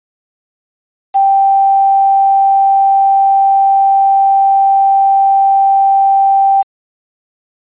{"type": "tone with quantisation", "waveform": "sine", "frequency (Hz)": 784, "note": "G5", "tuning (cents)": 0, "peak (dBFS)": -6, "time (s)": [1.14, 6.63], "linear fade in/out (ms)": 20, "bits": 5, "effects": ["resampled to 8000 Hz"]}